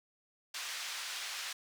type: band-pass noise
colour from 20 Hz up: white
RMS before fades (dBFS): -41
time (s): 0.54-1.53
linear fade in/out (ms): 5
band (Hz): 1200 to 5100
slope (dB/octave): 12
effects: none